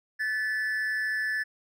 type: tone with amplitude modulation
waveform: triangle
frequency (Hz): 1742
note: A6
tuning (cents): -18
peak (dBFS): -22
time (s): 0.19-1.44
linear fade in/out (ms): 20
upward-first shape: sine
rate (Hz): 213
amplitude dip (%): 60
effects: none